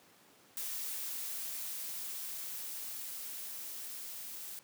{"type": "noise with level ramp", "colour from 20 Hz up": "blue", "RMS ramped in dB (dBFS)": [-39, -45], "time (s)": [0.57, 4.59], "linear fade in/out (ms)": 0, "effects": ["pink hiss -62 dBFS RMS until 4.63 s", "high-pass 200 Hz 12 dB/octave"]}